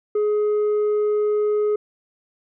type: tone with tanh clipping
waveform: sine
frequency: 420 Hz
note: G#4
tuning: 19 cents sharp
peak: -18 dBFS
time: 0.15-1.76 s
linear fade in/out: 5 ms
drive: 3 dB
effects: none